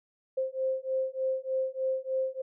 sine beating tone pair, 523.3 / 526.6 Hz, C5 / C5, 0 / +11 cents, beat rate 3.3 Hz, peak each -31 dBFS, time 0.37-2.42 s, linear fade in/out 10 ms, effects none

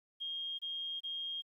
sine tone bursts, 3234 Hz, G#7, 47 cents flat, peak -37 dBFS, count 3, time 0.2-1.422 s, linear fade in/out 20 ms, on 390 ms, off 26 ms, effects 12-bit

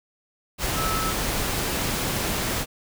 sine tone in noise, 1305 Hz, E6, 18 cents flat, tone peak -27 dBFS, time 0.74-1.14 s, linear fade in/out 50 ms, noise pink, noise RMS -26 dBFS, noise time 0.58-2.66 s, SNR -4 dB, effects none

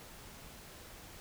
silence, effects pink hiss -52 dBFS RMS until 1.2 s

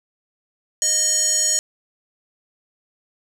square tone with band-pass filter, 615 Hz, D#5, 20 cents flat, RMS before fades -19 dBFS, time 0.82-1.59 s, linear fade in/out 0 ms, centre 7000 Hz, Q 9, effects 8-bit

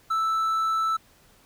triangle tone, 1318.5 Hz, E6, in tune, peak -20 dBFS, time 0.1-0.97 s, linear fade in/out 10 ms, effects pink hiss -58 dBFS RMS until 1.45 s

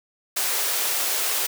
white high-pass noise, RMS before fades -24 dBFS, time 0.36-1.47 s, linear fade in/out 10 ms, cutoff 370 Hz, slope 24 dB/octave, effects none

